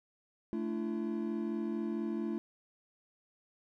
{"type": "chord", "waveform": "triangle", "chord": "A suspended fourth", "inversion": "none", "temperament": "equal with one note detuned", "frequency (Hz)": [220, 293.7, 338.1], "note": ["A3", "D4", "E4"], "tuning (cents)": [0, 0, 44], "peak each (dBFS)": [-34, -39, -35], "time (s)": [0.53, 2.38], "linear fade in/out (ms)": 0, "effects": []}